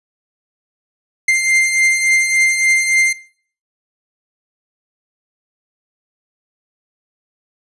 45% pulse beating tone pair, 2093 / 2096.5 Hz, C7 / C7, 0 / +3 cents, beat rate 3.5 Hz, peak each -19 / -13 dBFS, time 1.28-3.13 s, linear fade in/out 5 ms, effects noise-tail reverb RT60 0.5 s tail -18 dB re dry + resampled to 24000 Hz

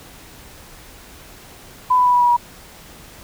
sine tone with pitch steps, 1003 / 994.3 / 985.8 / 977.3 / 968.8 / 960.5 Hz, B5 / B5 / B5 / B5 / B5 / B5, +26 / +11 / -3 / -18 / -34 / -48 cents, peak -11 dBFS, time 1.9-2.368 s, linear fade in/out 10 ms, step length 78 ms, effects pink hiss -42 dBFS RMS until 3.23 s

